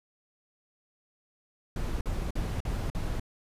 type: noise bursts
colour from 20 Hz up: brown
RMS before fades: -31 dBFS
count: 5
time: 1.76-3.198 s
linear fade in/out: 2 ms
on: 250 ms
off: 47 ms
effects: resampled to 32000 Hz

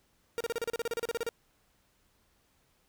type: tone bursts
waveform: 45% pulse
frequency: 466.2 Hz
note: A#4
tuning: in tune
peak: -30 dBFS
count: 16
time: 0.38-1.29 s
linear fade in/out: 0 ms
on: 25 ms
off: 34 ms
effects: pink hiss -70 dBFS RMS until 2.88 s

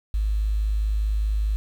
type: tone with quantisation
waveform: sine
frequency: 52.4 Hz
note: G#1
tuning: 16 cents sharp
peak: -20 dBFS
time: 0.14-1.56 s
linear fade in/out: 0 ms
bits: 8
effects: none

